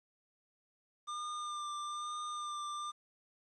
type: tone with vibrato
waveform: square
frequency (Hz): 1200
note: D6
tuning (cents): +37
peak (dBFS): -39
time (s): 1.07-2.92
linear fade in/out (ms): 20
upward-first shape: sine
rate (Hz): 1.1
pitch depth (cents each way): 22
effects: resampled to 22050 Hz + 11-bit